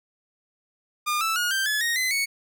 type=tone with pitch steps; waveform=sawtooth; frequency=1210 / 1319.5 / 1438.9 / 1569.2 / 1711.2 / 1866.1 / 2035 / 2219 Hz; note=D#6 / E6 / F#6 / G6 / A6 / A#6 / C7 / C#7; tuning=-49 / +1 / -49 / +1 / -49 / +1 / -49 / +1 cents; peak=-19 dBFS; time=1.06-2.26 s; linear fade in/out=20 ms; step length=150 ms; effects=none